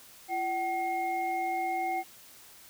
sine tone cluster, 341.5 / 759 / 2144 Hz, F4 / F#5 / C7, -39 / +44 / +42 cents, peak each -38 / -29 / -38 dBFS, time 0.28-2.04 s, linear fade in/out 50 ms, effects white hiss -53 dBFS RMS until 2.69 s

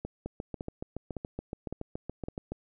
two click trains, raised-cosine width 2 ms, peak -22 / -22 dBFS, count 17 / 5, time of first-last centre 0.26-2.52 / 0.05-2.285 s, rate 7.08 / 1.79 Hz, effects none

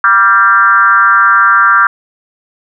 sine tone with frequency modulation, 1379 Hz, F6, 22 cents flat, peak -4 dBFS, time 0.04-1.87 s, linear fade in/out 2 ms, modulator 206 Hz, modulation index 1.2, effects none

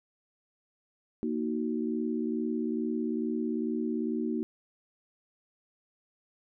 sine chord, D# minor, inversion second, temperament just, 233.3 / 311.1 / 373.4 Hz, A#3 / D#4 / F#4, +2 / 0 / +16 cents, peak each -31 / -33 / -35 dBFS, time 1.23-4.43 s, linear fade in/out 0 ms, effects none

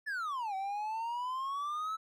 triangle exponential two-way sweep, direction down then up, 1777 to 760 to 1320 Hz, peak -32 dBFS, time 0.06-1.97 s, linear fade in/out 20 ms, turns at 0.55 s, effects none

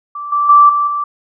sine tone with level steps, 1167 Hz, D6, 11 cents flat, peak -22 / -11 / -3 / -11 / -15 dBFS, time 0.15-1.04 s, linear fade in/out 5 ms, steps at 0.32 / 0.49 / 0.69 / 0.87 s, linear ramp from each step 5 ms, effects none

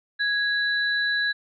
sine tone pair together, 1661.2 / 3967 Hz, G#6 / B7, 0 / +7 cents, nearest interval octave + minor third, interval 1507 cents, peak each -22 / -28 dBFS, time 0.19-1.33 s, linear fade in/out 20 ms, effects none

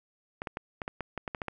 clicks, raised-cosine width 0.5 ms, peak -19 dBFS, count 11, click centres 0.419 / 0.472 / 0.571 / 0.818 / 0.879 / 1.007 / 1.177 / 1.278 / 1.348 / 1.418 / 1.483 s, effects none

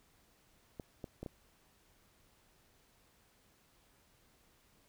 clicks, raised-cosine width 2 ms, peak -29 dBFS, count 4, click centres 0.798 / 1.042 / 1.23 / 1.262 s, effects pink hiss -69 dBFS RMS until 4.88 s

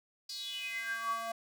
square tone with high-pass filter sweep, 228 Hz, A#3, 38 cents flat, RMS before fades -38 dBFS, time 0.29-1.32 s, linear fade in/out 5 ms, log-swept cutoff 4800 to 770 Hz, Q 8.6, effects none

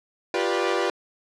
sawtooth chord, G dominant seventh, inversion third, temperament equal with one note detuned, 349.2 / 392 / 488.2 / 587.3 Hz, F4 / G4 / B4 / D5, 0 / 0 / -20 / 0 cents, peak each -23 / -23 / -23 / -26 dBFS, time 0.34-0.9 s, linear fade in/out 2 ms, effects low-pass 5000 Hz 12 dB/octave

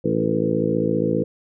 harmonic tone with a mistuned harmonic, 55 Hz, A1, in tune, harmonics 2 / 3 / 4 / 5 / 6 / 7 / 8 / 9, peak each -31 / -25 / -26 / -27 / -25 / -30 / -26 / -25 dBFS, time 0.04-1.24 s, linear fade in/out 10 ms, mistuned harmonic 8, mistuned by +32 cents, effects none

